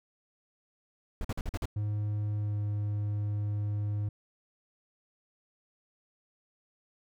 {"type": "noise bursts", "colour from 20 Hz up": "brown", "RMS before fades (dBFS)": -32, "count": 6, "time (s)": [1.21, 1.656], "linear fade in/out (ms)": 2, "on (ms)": 36, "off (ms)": 46}
{"type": "tone with pitch glide", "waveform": "triangle", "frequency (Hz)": [104.7, 103.8], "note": ["G#2", "G#2"], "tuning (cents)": [15, 0], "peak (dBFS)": -27, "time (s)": [1.76, 4.09], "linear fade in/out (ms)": 5, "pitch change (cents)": -15, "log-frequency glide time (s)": [2.38, 2.56]}
{"effects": []}